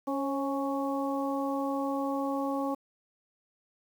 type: harmonic tone with a mistuned harmonic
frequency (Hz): 277.2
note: C#4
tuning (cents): 0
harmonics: 1 / 2 / 3 / 4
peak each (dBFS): -31 / -34 / -36 / -37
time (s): 0.07-2.75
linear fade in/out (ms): 10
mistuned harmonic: 2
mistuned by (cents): -33
effects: 9-bit